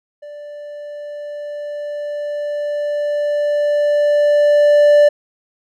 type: tone with level ramp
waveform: triangle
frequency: 587.3 Hz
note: D5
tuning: in tune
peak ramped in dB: -29 to -4 dBFS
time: 0.22-5.09 s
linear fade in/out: 10 ms
effects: none